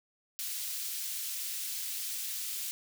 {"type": "high-pass noise", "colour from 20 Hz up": "white", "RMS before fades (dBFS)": -37, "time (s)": [0.39, 2.71], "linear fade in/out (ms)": 0, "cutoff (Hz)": 3000, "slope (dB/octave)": 12, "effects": []}